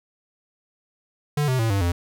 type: tone with pitch steps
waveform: square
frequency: 147.4 / 129.06 / 113.01 / 98.95 / 86.64 Hz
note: D3 / C3 / A2 / G2 / F2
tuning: +7 / -23 / +47 / +17 / -13 cents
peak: -20 dBFS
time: 1.37-1.92 s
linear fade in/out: 5 ms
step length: 110 ms
effects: none